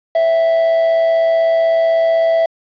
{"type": "tone with amplitude modulation", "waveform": "triangle", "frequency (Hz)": 659.3, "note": "E5", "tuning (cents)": 0, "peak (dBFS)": -7, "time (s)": [0.15, 2.46], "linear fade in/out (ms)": 5, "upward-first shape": "sine", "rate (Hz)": 116, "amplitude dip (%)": 35, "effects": ["resampled to 11025 Hz", "7-bit"]}